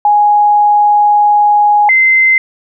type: tone pair in turn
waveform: sine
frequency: 830.6 / 2070 Hz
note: G#5 / C7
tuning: 0 / -19 cents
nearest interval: octave + major third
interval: 1581 cents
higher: second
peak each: -5 dBFS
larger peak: neither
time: 0.05-1.89 / 1.89-2.38 s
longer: first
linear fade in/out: 2 ms
effects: none